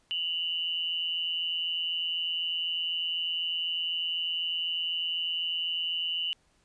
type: tone pair together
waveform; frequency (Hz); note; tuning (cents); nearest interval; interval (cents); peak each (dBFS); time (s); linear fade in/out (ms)
sine; 2820 / 2988; F7 / F#7; +16 / +16; minor second; 100; -33 / -30; 0.11-6.33; 0
effects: pink hiss -68 dBFS RMS until 6.64 s + resampled to 22050 Hz